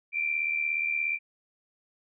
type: tone pair together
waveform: sine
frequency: 2349 / 2426 Hz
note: D7 / D#7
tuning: 0 / -44 cents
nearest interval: minor second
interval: 56 cents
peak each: -27 / -32 dBFS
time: 0.12-1.19 s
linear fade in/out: 50 ms
effects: none